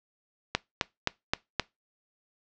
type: click train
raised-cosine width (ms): 0.2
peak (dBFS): -6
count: 5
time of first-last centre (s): 0.55-1.597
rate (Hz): 3.82
effects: noise-tail reverb RT60 0.2 s tail -22 dB re dry + low-pass 5000 Hz 12 dB/octave